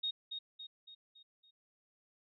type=tone with echo; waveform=sine; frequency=3729 Hz; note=A#7; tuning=in tune; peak=-33 dBFS; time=0.03-0.11 s; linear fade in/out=10 ms; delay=280 ms; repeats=5; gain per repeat=-6 dB; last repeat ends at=1.51 s; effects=none